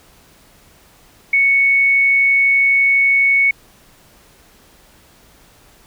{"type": "tone", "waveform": "sine", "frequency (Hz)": 2217, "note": "C#7", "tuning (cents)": 0, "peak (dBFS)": -10, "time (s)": [1.33, 3.51], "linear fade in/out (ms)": 5, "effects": ["pink hiss -49 dBFS RMS until 5.86 s"]}